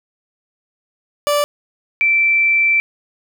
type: tone pair in turn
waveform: 30% pulse / sine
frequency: 584 / 2336 Hz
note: D5 / D7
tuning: -10 / -10 cents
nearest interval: 2 octaves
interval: 2400 cents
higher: second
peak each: -11 dBFS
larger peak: neither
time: 1.27-1.44 / 2.01-2.8 s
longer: second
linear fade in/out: 0 ms
effects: none